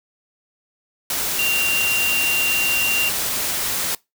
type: tone in noise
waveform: sine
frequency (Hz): 2770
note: F7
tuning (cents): -15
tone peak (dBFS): -18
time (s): 1.39-3.09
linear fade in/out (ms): 2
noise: white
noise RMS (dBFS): -23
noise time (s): 1.1-3.95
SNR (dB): +2
effects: noise-tail reverb RT60 0.2 s tail -23 dB re dry